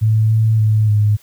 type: tone with pitch steps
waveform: sine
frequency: 109.5 / 110.6 / 108 / 105 Hz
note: A2 / A2 / A2 / G#2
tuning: -8 / +9 / -32 / +19 cents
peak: -10 dBFS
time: 0.01-1.17 s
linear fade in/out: 20 ms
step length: 290 ms
effects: white hiss -50 dBFS RMS until 1.22 s